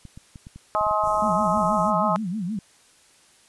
clicks, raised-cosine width 5 ms, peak -28 dBFS, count 12, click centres 0.053 / 0.175 / 0.358 / 0.469 / 0.56 / 0.811 / 0.867 / 0.911 / 1.038 / 1.075 / 1.573 / 1.64 s
harmonic tone, 211.4 Hz, G#3, 31 cents sharp, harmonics 3 / 4 / 5 / 6, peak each -25 / -25 / -25 / -25 dBFS, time 0.75-2.16 s, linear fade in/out 0 ms
pink band-stop noise, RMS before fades -41 dBFS, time 1.02-1.93 s, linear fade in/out 50 ms, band 970 to 5500 Hz, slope 96 dB/octave
sine tone with vibrato, 195.7 Hz, G3, 3 cents flat, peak -25 dBFS, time 1.22-2.59 s, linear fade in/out 2 ms, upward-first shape sine, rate 6.3 Hz, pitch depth 240 cents each way
effects white hiss -56 dBFS RMS until 3.48 s + resampled to 24000 Hz

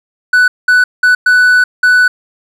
triangle tone bursts at uneven times, 1489 Hz, F#6, 11 cents sharp, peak -3 dBFS, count 5, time 0.33-0.48 / 0.68-0.84 / 1.03-1.15 / 1.26-1.64 / 1.83-2.08 s, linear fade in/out 5 ms, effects none

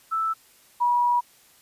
sine tone pair in turn, 1318.5 / 967.3 Hz, E6 / B5, 0 / -36 cents, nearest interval perfect fourth, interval 536 cents, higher first, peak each -22 / -18 dBFS, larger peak second, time 0.11-0.34 / 0.8-1.21 s, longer second, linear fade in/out 20 ms, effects white hiss -56 dBFS RMS until 1.61 s + resampled to 32000 Hz

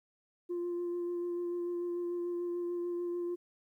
sine tone with vibrato, 349.2 Hz, F4, in tune, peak -31 dBFS, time 0.49-3.36 s, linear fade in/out 20 ms, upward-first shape sine, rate 6.8 Hz, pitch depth 14 cents each way, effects tanh soft clip ceiling -31 dBFS + 12-bit

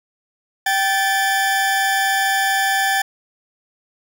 40% pulse tone pair together, 778.7 / 1746 Hz, G5 / A6, -12 / -14 cents, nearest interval octave + major second, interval 1398 cents, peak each -18 dBFS, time 0.66-3.02 s, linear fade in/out 5 ms, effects none

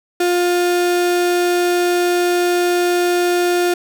35% pulse tone, 353.1 Hz, F4, 19 cents sharp, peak -12 dBFS, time 0.2-3.74 s, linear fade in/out 5 ms, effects none

